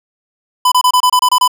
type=tone bursts; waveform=square; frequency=1001 Hz; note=B5; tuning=23 cents sharp; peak=-8 dBFS; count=9; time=0.65-1.478 s; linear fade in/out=5 ms; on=68 ms; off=27 ms; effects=none